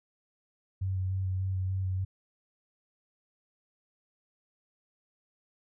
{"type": "tone with vibrato", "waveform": "sine", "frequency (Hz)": 94.2, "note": "F#2", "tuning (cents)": 32, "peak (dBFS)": -28, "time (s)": [0.81, 2.05], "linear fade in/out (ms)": 10, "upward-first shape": "square", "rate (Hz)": 3.4, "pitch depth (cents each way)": 15, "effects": []}